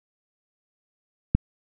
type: click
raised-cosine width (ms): 5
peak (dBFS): -5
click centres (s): 1.35
effects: none